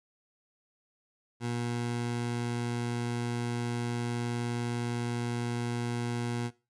20% pulse tone, 119.6 Hz, A#2, 45 cents sharp, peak -26 dBFS, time 1.4-6.51 s, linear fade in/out 50 ms, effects noise-tail reverb RT60 0.3 s tail -19 dB re dry + resampled to 24000 Hz

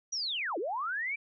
sine linear two-way sweep, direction down then up, 5920 to 305.8 to 2365 Hz, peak -31 dBFS, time 0.12-1.16 s, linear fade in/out 10 ms, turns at 0.58 s, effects none

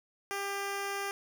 10% pulse tone, 398.1 Hz, G4, 27 cents sharp, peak -25 dBFS, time 0.31-1.11 s, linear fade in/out 0 ms, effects none

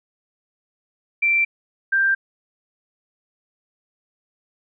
sine tone pair in turn, 2349 / 1580.5 Hz, D7 / G6, 0 / +14 cents, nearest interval perfect fifth, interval 686 cents, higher first, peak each -15 dBFS, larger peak neither, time 1.22-1.45 / 1.92-2.15 s, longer neither, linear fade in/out 10 ms, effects none

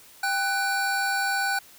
square tone pair together, 790.9 / 1493 Hz, G5 / F#6, +15 / +15 cents, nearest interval major seventh, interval 1100 cents, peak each -28 / -26 dBFS, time 0.23-1.59 s, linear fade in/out 5 ms, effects white hiss -51 dBFS RMS until 1.78 s

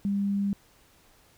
sine tone, 200 Hz, G3, 35 cents sharp, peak -24 dBFS, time 0.05-0.53 s, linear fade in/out 0 ms, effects pink hiss -60 dBFS RMS until 1.37 s

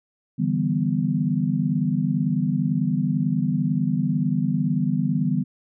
sine chord, E minor seventh, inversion third, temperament equal, 146.83 / 164.81 / 196 / 246.9 Hz, D3 / E3 / G3 / B3, 0 / 0 / 0 / 0 cents, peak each -25 dBFS, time 0.38-5.44 s, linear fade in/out 20 ms, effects none

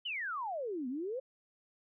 sine exponential two-way sweep, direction down then up, 3110 to 240.4 to 547 Hz, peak -35 dBFS, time 0.05-1.2 s, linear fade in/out 10 ms, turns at 0.88 s, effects none

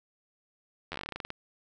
slowing click train, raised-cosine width 0.3 ms, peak -20 dBFS, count 15, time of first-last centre 0.92-1.304 s, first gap 11 ms, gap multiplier 1.13, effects none

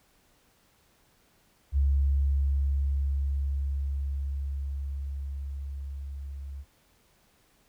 sine tone with level ramp, 69.3 Hz, C#2, in tune, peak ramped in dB -20 to -36 dBFS, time 1.72-6.65 s, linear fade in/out 50 ms, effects pink hiss -65 dBFS RMS until 7.68 s

